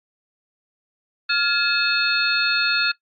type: tone cluster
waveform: sine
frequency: 1400 / 1696 / 2591 / 3642 / 4313 Hz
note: F6 / G#6 / E7 / A#7 / C#8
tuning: +4 / +36 / -30 / -41 / -48 cents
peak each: -22 / -26 / -24 / -28 / -23 dBFS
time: 1.29-2.92 s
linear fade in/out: 10 ms
effects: noise-tail reverb RT60 0.1 s tail -18 dB re dry + Opus 48 kbps